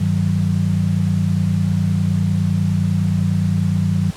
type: tone cluster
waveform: sine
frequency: 99.5 / 156.5 / 186.3 Hz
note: G2 / D#3 / F#3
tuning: +26 / +10 / +12 cents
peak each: -19 dBFS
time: 0-4.11 s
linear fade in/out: 10 ms
effects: pink hiss -38 dBFS RMS until 4.16 s + low-pass 10000 Hz 12 dB/octave